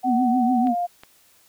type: tone with pitch glide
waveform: sine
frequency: 750 to 703.8 Hz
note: F#5 to F5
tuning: +23 to +13 cents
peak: -21 dBFS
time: 0.03-0.87 s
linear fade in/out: 20 ms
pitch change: -110 cents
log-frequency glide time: 0.64-0.72 s
type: tone with vibrato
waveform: sine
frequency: 244.6 Hz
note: B3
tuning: 16 cents flat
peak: -18 dBFS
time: 0.04-0.75 s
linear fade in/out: 50 ms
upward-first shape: triangle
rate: 6.8 Hz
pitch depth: 130 cents each way
type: clicks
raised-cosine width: 0.3 ms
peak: -25 dBFS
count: 2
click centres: 0.671 / 1.035 s
effects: white hiss -57 dBFS RMS until 1.48 s